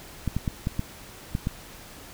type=clicks; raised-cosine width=5 ms; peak=-13 dBFS; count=7; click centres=0.277 / 0.366 / 0.478 / 0.671 / 0.794 / 1.351 / 1.471 s; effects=pink hiss -45 dBFS RMS until 2.13 s